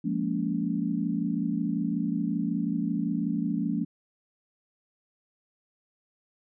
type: chord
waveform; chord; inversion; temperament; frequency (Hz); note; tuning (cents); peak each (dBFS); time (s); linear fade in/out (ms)
sine; Bb minor seventh; second; equal with one note detuned; 174.61 / 207.7 / 233.1 / 284.5; F3 / Ab3 / Bb3 / Db4; 0 / 0 / 0 / +45; -31; 0.04-3.85; 10
effects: none